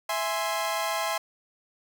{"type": "chord", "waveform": "sawtooth", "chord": "E augmented", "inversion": "none", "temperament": "equal", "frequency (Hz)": [659.3, 830.6, 1046.5], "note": ["E5", "G#5", "B#5"], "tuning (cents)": [0, 0, 0], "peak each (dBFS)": [-27, -28, -27], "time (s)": [0.09, 1.18], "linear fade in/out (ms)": 5, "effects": []}